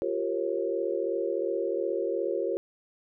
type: chord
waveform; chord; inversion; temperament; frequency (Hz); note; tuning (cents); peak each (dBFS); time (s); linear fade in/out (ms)
sine; G half-diminished seventh; third; equal with one note detuned; 349.2 / 392 / 466.2 / 542.6; F4 / G4 / Bb4 / Db5; 0 / 0 / 0 / -37; -32; 0.02-2.57; 0
effects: none